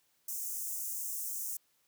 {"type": "high-pass noise", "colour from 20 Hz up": "white", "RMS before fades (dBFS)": -38, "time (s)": [0.28, 1.57], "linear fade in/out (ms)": 5, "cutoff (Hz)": 6100, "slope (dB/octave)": 48, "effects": ["white hiss -73 dBFS RMS until 1.87 s", "high-pass 60 Hz 12 dB/octave"]}